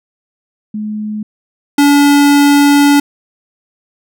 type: tone pair in turn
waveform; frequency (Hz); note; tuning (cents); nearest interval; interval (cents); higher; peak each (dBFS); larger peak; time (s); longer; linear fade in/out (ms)
sine / square; 212.6 / 286.3; G#3 / D4; +41 / -44; perfect fourth; 515; second; -17 / -6; second; 0.74-1.23 / 1.78-3; second; 5
effects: none